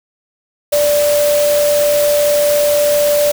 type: tone in noise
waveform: sine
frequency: 586 Hz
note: D5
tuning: 4 cents flat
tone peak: -10 dBFS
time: 0.72-3.32 s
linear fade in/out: 10 ms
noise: white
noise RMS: -21 dBFS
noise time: 0.72-3.32 s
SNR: +8 dB
effects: none

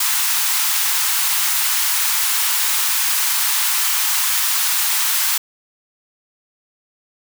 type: high-pass noise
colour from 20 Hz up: white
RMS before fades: -18 dBFS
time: 0-5.38 s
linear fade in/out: 5 ms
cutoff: 840 Hz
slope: 48 dB/octave
effects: none

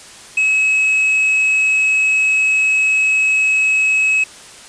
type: tone with quantisation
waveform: triangle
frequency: 2568 Hz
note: E7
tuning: 46 cents flat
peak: -10 dBFS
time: 0.37-4.24 s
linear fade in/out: 5 ms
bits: 6
effects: white hiss -38 dBFS RMS until 4.68 s + resampled to 22050 Hz

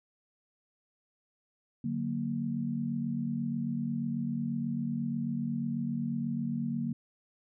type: chord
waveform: sine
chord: D augmented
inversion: none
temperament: equal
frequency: 146.83 / 185 / 233.1 Hz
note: D3 / F#3 / A#3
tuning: 0 / 0 / 0 cents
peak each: -36 / -37 / -32 dBFS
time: 1.84-6.93 s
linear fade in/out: 5 ms
effects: none

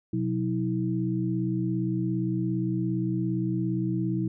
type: tone cluster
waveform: sine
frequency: 125 / 182.4 / 322.4 Hz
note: B2 / F#3 / E4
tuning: +21 / -24 / -38 cents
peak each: -29 dBFS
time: 0.13-4.28 s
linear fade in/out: 5 ms
effects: none

